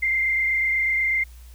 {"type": "tone with frequency modulation", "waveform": "sine", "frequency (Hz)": 2096, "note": "C7", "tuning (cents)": 2, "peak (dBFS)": -19, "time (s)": [0.02, 1.24], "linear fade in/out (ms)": 10, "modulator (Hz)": 28.1, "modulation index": 1.3, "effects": ["added 60 Hz sine -41 dBFS peak until 1.54 s", "white hiss -55 dBFS RMS until 1.54 s"]}